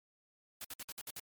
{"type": "noise bursts", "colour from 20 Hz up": "white", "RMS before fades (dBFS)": -44, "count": 7, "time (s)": [0.61, 1.197], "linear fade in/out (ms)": 2, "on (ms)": 35, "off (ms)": 57, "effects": ["MP3 96 kbps"]}